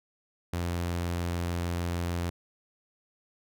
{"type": "tone", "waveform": "sawtooth", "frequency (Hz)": 86.6, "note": "F2", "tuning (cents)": -14, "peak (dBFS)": -25, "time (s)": [0.53, 2.3], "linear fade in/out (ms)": 5, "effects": []}